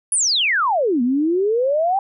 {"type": "exponential two-way sweep", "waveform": "sine", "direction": "down then up", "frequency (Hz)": [10548, 234.7, 807], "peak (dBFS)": -15, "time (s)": [0.12, 1.99], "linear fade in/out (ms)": 2, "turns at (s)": 1.02, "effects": []}